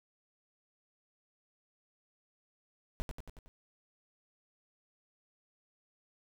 brown noise with echo, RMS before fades -34 dBFS, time 3-3.02 s, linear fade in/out 0 ms, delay 92 ms, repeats 5, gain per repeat -4 dB, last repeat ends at 3.48 s, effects none

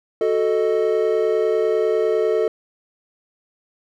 triangle chord, D# diminished, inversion first, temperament equal, 370 / 440 / 622.3 Hz, F#4 / A4 / D#5, 0 / 0 / 0 cents, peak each -21 / -16 / -22 dBFS, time 0.21-2.48 s, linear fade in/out 2 ms, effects none

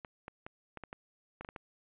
clicks, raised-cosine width 0.5 ms, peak -28 dBFS, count 10, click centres 0.048 / 0.281 / 0.465 / 0.773 / 0.837 / 0.929 / 1.41 / 1.448 / 1.489 / 1.562 s, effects resampled to 8000 Hz

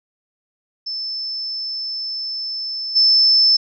sine tone with level steps, 5274 Hz, E8, in tune, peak -23 / -10 dBFS, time 0.86-3.57 s, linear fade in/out 10 ms, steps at 2.95 s, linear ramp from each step 20 ms, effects none

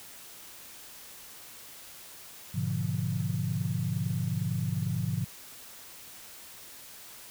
sine chord, G# diminished seventh, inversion none, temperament equal with one note detuned, 103.83 / 123.47 / 145.82 / 174.61 Hz, G#2 / B2 / D3 / F3, 0 / 0 / -12 / 0 cents, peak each -33 dBFS, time 2.54-5.25 s, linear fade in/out 10 ms, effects tanh soft clip ceiling -17 dBFS + white hiss -48 dBFS RMS until 7.3 s

